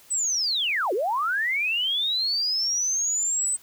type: linear two-way sweep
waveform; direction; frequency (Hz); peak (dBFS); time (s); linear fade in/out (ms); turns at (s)
sine; down then up; 8170 to 341.2 to 8170; -22; 0.1-3.57; 20; 0.93
effects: white hiss -53 dBFS RMS until 3.62 s